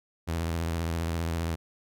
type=tone with vibrato; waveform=sawtooth; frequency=83 Hz; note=E2; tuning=12 cents sharp; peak=-24 dBFS; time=0.27-1.56 s; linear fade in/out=20 ms; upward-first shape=sine; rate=15 Hz; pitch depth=62 cents each way; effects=none